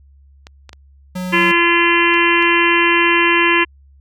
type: clicks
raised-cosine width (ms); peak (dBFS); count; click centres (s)
0.2; -18; 6; 0.469 / 0.693 / 0.731 / 1.423 / 2.141 / 2.425
type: tone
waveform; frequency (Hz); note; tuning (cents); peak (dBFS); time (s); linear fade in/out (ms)
square; 182.6; F#3; -23; -22; 1.15-1.52; 10
type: harmonic tone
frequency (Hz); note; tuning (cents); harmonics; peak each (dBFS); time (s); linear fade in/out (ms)
342.4; F4; -34; 1 / 3 / 4 / 5 / 6 / 7 / 8 / 9; -17 / -17 / -29 / -18 / -19 / -20 / -18 / -24; 1.32-3.65; 20
effects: added 69 Hz sine -44 dBFS peak until 4 s